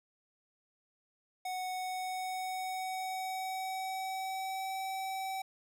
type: tone with pitch glide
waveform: square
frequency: 740 to 766.1 Hz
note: F#5 to G5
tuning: 0 to -40 cents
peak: -36 dBFS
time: 1.45-5.42 s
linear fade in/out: 5 ms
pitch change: +60 cents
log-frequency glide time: 1.71-4.74 s
effects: none